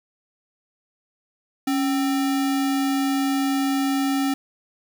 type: tone with sample-and-hold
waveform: sine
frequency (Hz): 275.6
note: C#4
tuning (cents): -10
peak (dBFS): -19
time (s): 1.67-4.34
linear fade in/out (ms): 5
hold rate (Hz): 1050
effects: none